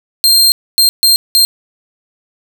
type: tone bursts at uneven times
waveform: sawtooth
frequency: 4186 Hz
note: C8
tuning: in tune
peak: -3 dBFS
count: 4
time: 0.24-0.52 / 0.78-0.89 / 1.03-1.16 / 1.35-1.45 s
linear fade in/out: 0 ms
effects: 7-bit